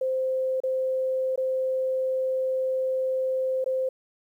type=tone with dropouts; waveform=sine; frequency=521 Hz; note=C5; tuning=7 cents flat; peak=-23 dBFS; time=0.01-3.89 s; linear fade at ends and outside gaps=5 ms; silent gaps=0.603-0.635 / 1.359-1.376 / 3.643-3.66 s; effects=10-bit